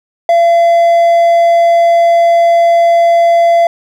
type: tone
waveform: triangle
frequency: 680 Hz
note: F5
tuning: 46 cents flat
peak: -3 dBFS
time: 0.29-3.67 s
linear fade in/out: 2 ms
effects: none